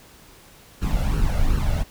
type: noise with flanger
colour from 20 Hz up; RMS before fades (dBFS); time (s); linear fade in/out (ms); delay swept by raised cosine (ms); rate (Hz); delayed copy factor
brown; -20; 0.81-1.84; 20; 0.7 to 1.48; 2.7; +0.65
effects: pink hiss -49 dBFS RMS until 1.9 s